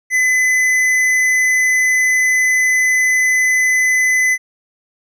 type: tone with tanh clipping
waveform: sine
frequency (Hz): 2017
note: B6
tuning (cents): +36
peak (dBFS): -13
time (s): 0.1-4.38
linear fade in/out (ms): 50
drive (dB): 12
effects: none